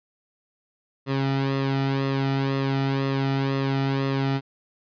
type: tone with flanger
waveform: sawtooth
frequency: 136.1 Hz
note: C#3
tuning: 31 cents flat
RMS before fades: -24 dBFS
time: 1.06-4.41 s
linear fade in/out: 50 ms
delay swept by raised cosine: 1.3 to 1.87 ms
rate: 2 Hz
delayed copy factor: -0.65
effects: resampled to 11025 Hz